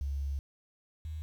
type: tone pair in turn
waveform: sine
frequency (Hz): 69.7 / 78.24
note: C#2 / D#2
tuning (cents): +10 / +10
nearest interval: major second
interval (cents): 200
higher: second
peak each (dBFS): -31 / -36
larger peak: first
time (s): 0.01-0.39 / 1.05-1.22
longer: first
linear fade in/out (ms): 0
effects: 10-bit